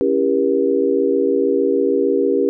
sine chord, C# diminished seventh, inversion none, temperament just, 277.2 / 332.6 / 399.1 / 479 Hz, C#4 / E4 / G4 / Bb4, 0 / +16 / +31 / +47 cents, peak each -20 / -23 / -17 / -19 dBFS, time 0.01-2.49 s, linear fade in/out 0 ms, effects none

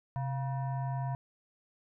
sine tone with frequency modulation, 131.9 Hz, C3, 14 cents sharp, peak -31 dBFS, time 0.16-1.15 s, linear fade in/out 0 ms, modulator 829 Hz, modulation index 0.61, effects none

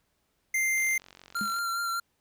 square tone, 2093 Hz, C7, in tune, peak -25 dBFS, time 0.54-0.98 s, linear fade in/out 5 ms
click train, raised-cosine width 0.2 ms, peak -31 dBFS, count 38, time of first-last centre 0.78-1.586 s, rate 45.9 Hz
square tone with vibrato, 1377 Hz, F6, 25 cents flat, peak -29 dBFS, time 1.35-2 s, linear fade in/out 5 ms, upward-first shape sine, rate 4.9 Hz, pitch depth 22 cents each way
sine tone with exponential decay, 207.7 Hz, G#3, in tune, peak -29 dBFS, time 1.41-1.55 s, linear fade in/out 2 ms, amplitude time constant 29 ms
effects pink hiss -74 dBFS RMS until 2.2 s

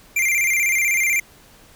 square tone with vibrato, 2227 Hz, C#7, 7 cents sharp, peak -17 dBFS, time 0.16-1.2 s, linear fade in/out 5 ms, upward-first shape square, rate 16 Hz, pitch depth 100 cents each way, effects pink hiss -49 dBFS RMS until 1.75 s

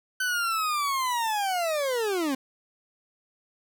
40% pulse linear sweep, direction down, 1524 to 255.7 Hz, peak -24 dBFS, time 0.2-2.35 s, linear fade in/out 5 ms, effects none

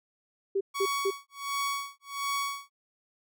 sine tone bursts, 392 Hz, G4, in tune, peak -24 dBFS, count 3, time 0.55-1.107 s, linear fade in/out 10 ms, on 59 ms, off 190 ms
sawtooth tone with tremolo, 1121 Hz, C#6, 19 cents sharp, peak -24 dBFS, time 0.74-2.71 s, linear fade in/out 20 ms, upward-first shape sine, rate 1.4 Hz, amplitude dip 100%
effects none

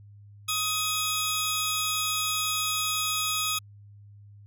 15% pulse tone pair together, 1258 / 3358 Hz, D#6 / G#7, +19 / +18 cents, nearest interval octave + perfect fourth, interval 1699 cents, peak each -22 dBFS, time 0.48-3.59 s, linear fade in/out 10 ms, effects added 102 Hz sine -47 dBFS peak until 4.46 s

